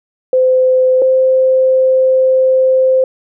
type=tone pair in turn; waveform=sine; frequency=514 / 520.6 Hz; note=C5 / C5; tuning=-31 / -9 cents; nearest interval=unison; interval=22 cents; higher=second; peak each=-7 dBFS; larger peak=neither; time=0.33-1.02 / 1.02-3.04 s; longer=second; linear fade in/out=2 ms; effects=none